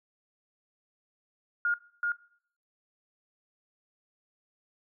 sine tone with echo, 1422 Hz, F6, 31 cents sharp, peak -24 dBFS, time 1.65-1.74 s, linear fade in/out 2 ms, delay 380 ms, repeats 1, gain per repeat -2 dB, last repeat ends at 2.12 s, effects noise-tail reverb RT60 0.6 s tail -21 dB re dry

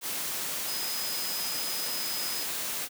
sine tone in noise, 5040 Hz, D#8, 21 cents sharp, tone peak -35 dBFS, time 0.65-2.47 s, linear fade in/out 50 ms, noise white, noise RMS -33 dBFS, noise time 0.01-2.89 s, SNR -5 dB, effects high-pass 150 Hz 12 dB/octave

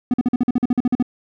triangle tone bursts, 246.9 Hz, B3, in tune, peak -11 dBFS, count 13, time 0.11-1.026 s, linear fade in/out 2 ms, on 28 ms, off 46 ms, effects none

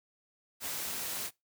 white noise, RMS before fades -37 dBFS, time 0.6-1.31 s, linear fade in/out 50 ms, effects noise-tail reverb RT60 0.2 s tail -23 dB re dry + high-pass 80 Hz 12 dB/octave

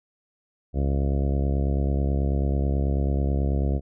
harmonic tone, 69.2 Hz, C#2, 2 cents flat, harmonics 1 / 2 / 3 / 4 / 5 / 6 / 7 / 8 / 9 / 10, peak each -22 / -28 / -32 / -34 / -36 / -38 / -39 / -40 / -41 / -42 dBFS, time 0.73-3.81 s, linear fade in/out 50 ms, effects none

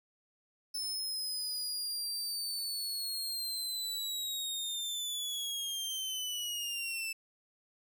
sawtooth linear sweep, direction down, 5274 to 2637 Hz, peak -32 dBFS, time 0.74-7.13 s, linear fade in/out 10 ms, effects 11-bit

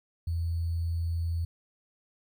sine tone with sample-and-hold, 83.8 Hz, E2, 29 cents sharp, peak -27 dBFS, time 0.27-1.45 s, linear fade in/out 5 ms, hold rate 4410 Hz, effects none

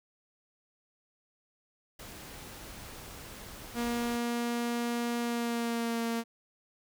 pink noise, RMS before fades -46 dBFS, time 1.99-4.17 s, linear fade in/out 5 ms
sawtooth tone with pitch glide, 237.4 to 230.9 Hz, A#3 to A#3, +32 to -16 cents, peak -26 dBFS, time 3.74-6.24 s, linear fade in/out 50 ms, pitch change -48 cents, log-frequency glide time 5.2-6.02 s
effects none

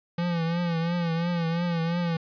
square tone with vibrato, 169.5 Hz, E3, 49 cents sharp, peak -25 dBFS, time 0.18-2.17 s, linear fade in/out 5 ms, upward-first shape triangle, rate 2.9 Hz, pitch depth 74 cents each way, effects resampled to 11025 Hz + 10-bit

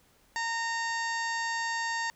harmonic tone, 920 Hz, A#5, 23 cents flat, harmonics 1 / 2 / 3 / 4 / 5 / 6 / 7 / 8, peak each -33 / -32 / -45 / -47 / -41 / -46 / -45 / -45 dBFS, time 0.36-2.1 s, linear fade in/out 0 ms, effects pink hiss -64 dBFS RMS until 2.15 s

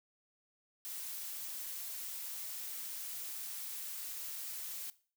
blue noise, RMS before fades -43 dBFS, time 0.85-4.9 s, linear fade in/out 0 ms, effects noise-tail reverb RT60 0.4 s tail -18 dB re dry

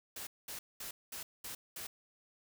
white noise bursts, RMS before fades -44 dBFS, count 6, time 0.16-1.87 s, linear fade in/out 5 ms, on 110 ms, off 210 ms, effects none

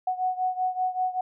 sine beating tone pair, 738 / 743.2 Hz, F#5 / F#5, -5 / +7 cents, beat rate 5.2 Hz, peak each -26 / -29 dBFS, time 0.07-1.21 s, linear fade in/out 5 ms, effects none

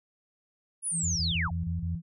sine linear sweep, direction down, 10548 to 587 Hz, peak -28 dBFS, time 0.82-1.51 s, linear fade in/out 50 ms
sine tone with tremolo, 167.6 Hz, E3, 29 cents sharp, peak -32 dBFS, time 0.91-2.02 s, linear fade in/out 50 ms, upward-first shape sine, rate 3 Hz, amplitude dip 25%
sine tone bursts, 86.4 Hz, F2, 18 cents flat, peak -29 dBFS, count 6, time 1.03-1.955 s, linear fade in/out 5 ms, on 130 ms, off 29 ms
effects none

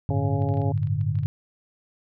sine chord, G suspended second, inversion none, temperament equal, 98 / 110 / 146.83 Hz, G2 / A2 / D3, 0 / 0 / 0 cents, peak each -26 dBFS, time 0.09-1.26 s, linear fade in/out 0 ms
harmonic tone, 138.9 Hz, C#3, 4 cents sharp, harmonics 2 / 3 / 4 / 5 / 6, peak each -31 / -33 / -34 / -35 / -36 dBFS, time 0.1-0.72 s, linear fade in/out 2 ms
clicks, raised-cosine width 0.3 ms, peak -35 dBFS, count 12, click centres 0.421 / 0.489 / 0.54 / 0.572 / 0.617 / 0.777 / 0.832 / 0.872 / 1.012 / 1.155 / 1.188 / 1.234 s
effects none

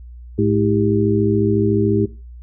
harmonic tone with a mistuned harmonic, 107.4 Hz, A2, 41 cents flat, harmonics 1 / 2 / 3 / 4, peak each -19 / -19 / -19 / -19 dBFS, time 0.38-2.06 s, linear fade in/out 10 ms, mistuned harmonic 4, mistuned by -140 cents, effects noise-tail reverb RT60 0.3 s tail -18 dB re dry + added 60 Hz sine -34 dBFS peak until 2.42 s

